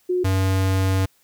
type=tone pair in turn; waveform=sine / square; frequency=362 / 95.22 Hz; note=F#4 / G2; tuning=-38 / -50 cents; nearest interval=octave + major seventh; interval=2312 cents; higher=first; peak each=-18 dBFS; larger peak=neither; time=0.09-0.24 / 0.24-1.06 s; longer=second; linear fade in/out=10 ms; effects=white hiss -61 dBFS RMS until 1.23 s